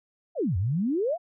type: exponential two-way sweep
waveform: sine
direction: down then up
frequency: 740 to 84.2 to 740 Hz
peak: -23 dBFS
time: 0.35-1.18 s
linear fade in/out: 50 ms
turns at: 0.57 s
effects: none